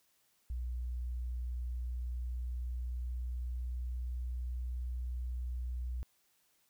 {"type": "tone with pitch glide", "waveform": "sine", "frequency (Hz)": [60.9, 61.5], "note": ["B1", "B1"], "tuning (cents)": [-24, -7], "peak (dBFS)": -35, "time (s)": [0.5, 6.03], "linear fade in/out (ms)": 0, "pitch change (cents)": 17, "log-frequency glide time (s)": [1.64, 4.27], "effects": ["white hiss -73 dBFS RMS until 6.69 s"]}